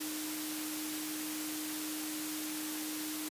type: tone in noise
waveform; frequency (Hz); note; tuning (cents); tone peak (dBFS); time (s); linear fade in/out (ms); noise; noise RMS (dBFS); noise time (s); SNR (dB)
sine; 308; D#4; -17; -39; 0-3.29; 10; white; -40; 0-3.29; -2
effects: high-pass 150 Hz 12 dB/octave + resampled to 32000 Hz